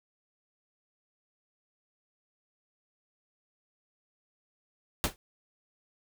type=noise with exponential decay; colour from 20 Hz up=pink; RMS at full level=-23 dBFS; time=5.04-5.16 s; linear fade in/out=0 ms; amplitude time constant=24 ms; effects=none